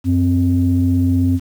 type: tone pair together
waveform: sine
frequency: 92.49 / 261.6 Hz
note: F#2 / C4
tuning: 0 / 0 cents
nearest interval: octave + tritone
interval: 1800 cents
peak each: -14 dBFS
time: 0.04-1.4 s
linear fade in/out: 50 ms
effects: tanh soft clip ceiling -5 dBFS + 7-bit